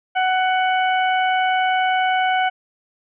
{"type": "harmonic tone", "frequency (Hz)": 745, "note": "F#5", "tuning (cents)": 12, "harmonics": [1, 2, 3, 4], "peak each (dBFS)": [-17, -23, -27, -29], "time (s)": [0.15, 2.5], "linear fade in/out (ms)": 20, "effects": []}